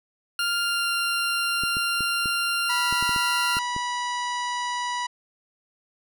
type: tone with pitch glide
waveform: 20% pulse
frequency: 1400 to 1389.5 Hz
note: F6 to F6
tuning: +4 to -9 cents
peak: -18 dBFS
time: 0.39-3.59 s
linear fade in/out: 2 ms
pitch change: -13 cents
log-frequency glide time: 0.61-0.91 s
type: clicks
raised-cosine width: 3 ms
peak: -22 dBFS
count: 10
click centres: 1.636 / 1.769 / 2.007 / 2.258 / 2.926 / 3.026 / 3.093 / 3.162 / 3.569 / 3.764 s
type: harmonic tone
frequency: 977 Hz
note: B5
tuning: 19 cents flat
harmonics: 1 / 2 / 3 / 4 / 5 / 6 / 7 / 9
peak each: -27 / -33 / -37 / -39 / -41 / -43 / -44 / -46 dBFS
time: 2.69-5.07 s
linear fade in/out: 10 ms
effects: none